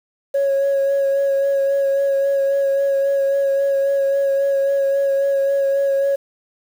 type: tone with vibrato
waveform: sine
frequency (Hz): 552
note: C#5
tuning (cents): -7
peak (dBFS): -13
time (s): 0.34-6.16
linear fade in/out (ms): 10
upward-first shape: sine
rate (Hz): 3.7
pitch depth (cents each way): 14
effects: tanh soft clip ceiling -12 dBFS + 7-bit